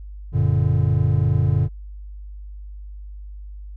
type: chord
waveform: triangle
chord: Gb augmented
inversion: none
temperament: just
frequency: 92.5 / 115.62 / 144.53 Hz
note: Gb2 / Bb2 / D3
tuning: 0 / -14 / -27 cents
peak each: -18 dBFS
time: 0.32-1.69 s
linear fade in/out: 50 ms
effects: added 50 Hz sine -33 dBFS peak until 3.76 s